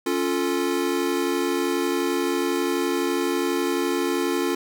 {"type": "chord", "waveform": "square", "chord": "Db augmented", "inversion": "none", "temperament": "equal", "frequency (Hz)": [277.2, 349.2, 440], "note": ["Db4", "F4", "A4"], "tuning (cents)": [0, 0, 0], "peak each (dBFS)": [-27, -25, -29], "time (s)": [0.06, 4.55], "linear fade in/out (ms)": 5, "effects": []}